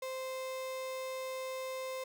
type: tone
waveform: 35% pulse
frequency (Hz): 521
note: C5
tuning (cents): -7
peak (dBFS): -36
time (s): 0.02-2.04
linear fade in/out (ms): 5
effects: none